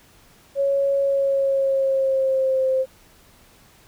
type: tone with pitch glide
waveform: sine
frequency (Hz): 554.4 to 524.2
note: C#5 to C5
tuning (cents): 0 to +3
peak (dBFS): -17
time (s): 0.55-2.86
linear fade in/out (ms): 50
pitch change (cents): -97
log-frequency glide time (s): 1.01-2.67
effects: pink hiss -53 dBFS RMS until 3.87 s